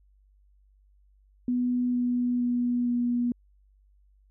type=tone with pitch steps; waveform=sine; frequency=246.9 / 245.2 / 243.5 / 241.8 Hz; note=B3 / B3 / B3 / B3; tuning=0 / -12 / -24 / -36 cents; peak=-23 dBFS; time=1.48-3.32 s; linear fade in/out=2 ms; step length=460 ms; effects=added 49 Hz sine -58 dBFS peak until 4.3 s